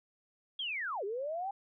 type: linear two-way sweep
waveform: sine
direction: down then up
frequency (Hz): 3344 to 380 to 809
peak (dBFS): -34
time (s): 0.59-1.51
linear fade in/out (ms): 5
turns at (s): 1.04
effects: none